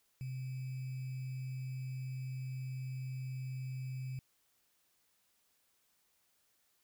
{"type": "tone with sample-and-hold", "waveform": "sine", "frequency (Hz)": 129.9, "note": "C3", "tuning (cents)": -12, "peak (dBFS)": -38, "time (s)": [0.21, 4.19], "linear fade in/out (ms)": 0, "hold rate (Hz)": 2450, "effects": ["white hiss -75 dBFS RMS until 6.83 s"]}